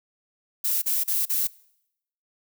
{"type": "noise bursts", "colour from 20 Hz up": "violet", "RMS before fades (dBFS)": -24, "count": 4, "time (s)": [0.64, 1.474], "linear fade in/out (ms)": 10, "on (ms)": 180, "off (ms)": 38, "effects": ["noise-tail reverb RT60 0.8 s tail -23 dB re dry"]}